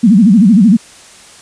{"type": "tone with vibrato", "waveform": "sine", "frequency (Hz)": 208.8, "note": "G#3", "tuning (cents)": 10, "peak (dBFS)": -3, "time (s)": [0.03, 0.77], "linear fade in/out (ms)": 10, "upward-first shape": "sine", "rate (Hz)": 13, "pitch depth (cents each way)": 250, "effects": ["white hiss -38 dBFS RMS until 1.41 s", "resampled to 22050 Hz"]}